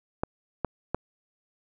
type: clicks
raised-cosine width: 1 ms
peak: -12 dBFS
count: 3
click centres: 0.235 / 0.647 / 0.946 s
effects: none